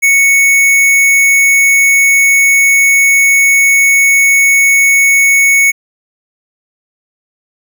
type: tone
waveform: square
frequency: 2217 Hz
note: C#7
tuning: in tune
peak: -6 dBFS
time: 0.02-5.72 s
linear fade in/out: 20 ms
effects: none